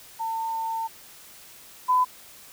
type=tone pair in turn; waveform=sine; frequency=901 / 1005.9 Hz; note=A5 / B5; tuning=+41 / +31 cents; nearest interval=major second; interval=190 cents; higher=second; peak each=-26 / -17 dBFS; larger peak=second; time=0.19-0.88 / 1.88-2.05 s; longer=first; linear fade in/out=20 ms; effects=white hiss -48 dBFS RMS until 2.52 s